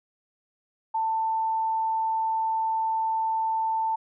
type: tone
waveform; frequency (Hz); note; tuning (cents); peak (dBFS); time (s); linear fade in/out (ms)
sine; 890; A5; +20; -23; 0.94-3.96; 10
effects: none